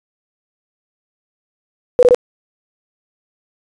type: tone bursts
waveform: sine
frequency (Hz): 493.9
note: B4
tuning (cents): 0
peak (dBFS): -5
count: 3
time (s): 1.99-2.146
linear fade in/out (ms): 0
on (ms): 38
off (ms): 21
effects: resampled to 22050 Hz + 7-bit